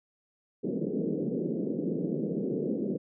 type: band-pass noise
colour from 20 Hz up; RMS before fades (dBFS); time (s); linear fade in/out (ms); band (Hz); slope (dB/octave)
pink; -31; 0.63-2.98; 20; 160 to 490; 48
effects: none